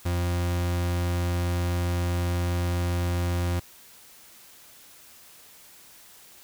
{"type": "tone", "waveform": "40% pulse", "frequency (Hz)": 87.6, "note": "F2", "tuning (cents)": 6, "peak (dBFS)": -23, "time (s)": [0.05, 3.6], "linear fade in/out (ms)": 10, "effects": ["white hiss -51 dBFS RMS until 6.43 s"]}